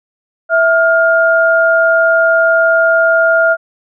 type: tone pair together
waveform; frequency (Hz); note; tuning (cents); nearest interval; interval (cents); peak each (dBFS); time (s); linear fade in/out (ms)
sine; 657 / 1410.8; E5 / F6; -6 / +17; octave + minor second; 1323; -10; 0.49-3.57; 50
effects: none